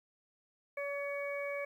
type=harmonic tone with a mistuned harmonic; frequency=568 Hz; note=C#5; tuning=42 cents sharp; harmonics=1 / 2 / 3 / 4; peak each=-37 / -47 / -48 / -41 dBFS; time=0.77-1.65 s; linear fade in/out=5 ms; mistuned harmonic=4; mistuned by=-17 cents; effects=11-bit